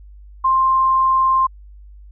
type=tone; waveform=sine; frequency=1053 Hz; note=C6; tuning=11 cents sharp; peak=-12 dBFS; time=0.44-1.47 s; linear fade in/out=10 ms; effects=added 50 Hz sine -38 dBFS peak until 2.11 s